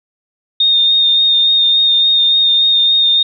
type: tone with vibrato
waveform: sine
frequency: 3670 Hz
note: A#7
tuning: 28 cents flat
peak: -8 dBFS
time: 0.6-3.23 s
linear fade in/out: 5 ms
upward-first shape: sine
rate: 3.5 Hz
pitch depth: 19 cents each way
effects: none